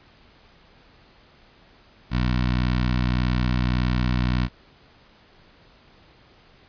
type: tone with notch filter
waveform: 15% pulse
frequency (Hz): 61.74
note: B1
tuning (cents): 0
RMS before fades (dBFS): -22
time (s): 2.1-4.49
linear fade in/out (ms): 50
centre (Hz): 530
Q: 0.91
effects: pink hiss -54 dBFS RMS until 6.68 s + resampled to 11025 Hz